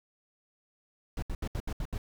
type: noise bursts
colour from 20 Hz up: brown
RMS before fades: -33 dBFS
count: 7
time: 1.17-1.98 s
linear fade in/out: 2 ms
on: 54 ms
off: 72 ms
effects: none